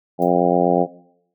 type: harmonic tone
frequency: 88.1 Hz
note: F2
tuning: 16 cents sharp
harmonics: 2 / 3 / 4 / 5 / 6 / 7 / 8 / 9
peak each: -22 / -22 / -22 / -22 / -22 / -22 / -22 / -22 dBFS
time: 0.18-0.87 s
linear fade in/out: 50 ms
type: noise with exponential decay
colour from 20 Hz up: violet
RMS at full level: -39 dBFS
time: 0.22-0.34 s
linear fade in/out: 1 ms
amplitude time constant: 24 ms
effects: noise-tail reverb RT60 0.7 s tail -19 dB re dry